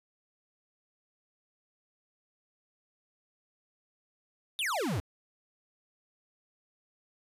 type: exponential sweep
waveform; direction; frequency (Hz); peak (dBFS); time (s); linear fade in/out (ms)
square; down; 3739 to 81.5; -30; 4.59-5; 0
effects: resampled to 32000 Hz